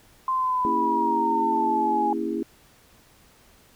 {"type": "exponential sweep", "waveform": "sine", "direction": "down", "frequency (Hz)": [1046.5, 827], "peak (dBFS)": -21, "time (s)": [0.28, 2.13], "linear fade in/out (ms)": 2}
{"type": "chord", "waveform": "sine", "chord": "A# half-diminished seventh", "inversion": "none", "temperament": "equal with one note detuned", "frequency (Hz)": [233.1, 277.2, 329.6, 407.5], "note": ["A#3", "C#4", "E4", "G#4"], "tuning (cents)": [0, 0, 0, -33], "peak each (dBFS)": [-31, -32, -28, -31], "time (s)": [0.65, 2.43], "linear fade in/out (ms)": 0}
{"effects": ["pink hiss -56 dBFS RMS until 3.75 s"]}